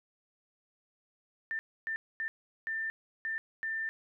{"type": "tone bursts at uneven times", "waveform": "sine", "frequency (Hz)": 1789, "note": "A6", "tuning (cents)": 28, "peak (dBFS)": -32, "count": 6, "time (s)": [[1.51, 1.59], [1.87, 1.96], [2.2, 2.28], [2.67, 2.9], [3.25, 3.38], [3.63, 3.89]], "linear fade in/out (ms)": 0, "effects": []}